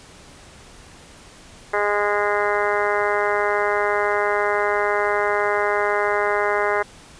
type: harmonic tone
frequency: 206 Hz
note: G#3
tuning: 14 cents flat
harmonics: 2 / 3 / 4 / 5 / 6 / 7 / 8 / 9 / 10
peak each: -23 / -25 / -26 / -27 / -28 / -28 / -29 / -30 / -30 dBFS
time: 1.73-6.83 s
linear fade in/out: 10 ms
effects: pink hiss -45 dBFS RMS until 7.19 s + resampled to 22050 Hz